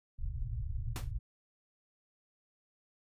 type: low-pass noise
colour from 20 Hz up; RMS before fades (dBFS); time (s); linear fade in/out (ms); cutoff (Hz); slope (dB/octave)
pink; -37; 0.18-1.19; 10; 130; 96
type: noise with exponential decay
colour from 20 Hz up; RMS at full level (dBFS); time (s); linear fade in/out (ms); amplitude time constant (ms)
pink; -38; 0.96-1.11; 0; 32
effects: resampled to 32000 Hz